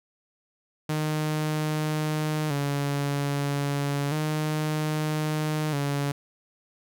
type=tone with vibrato; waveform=sawtooth; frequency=147.8 Hz; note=D3; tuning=11 cents sharp; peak=-21 dBFS; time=0.89-6.12 s; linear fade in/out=5 ms; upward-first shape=square; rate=0.31 Hz; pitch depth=68 cents each way; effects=none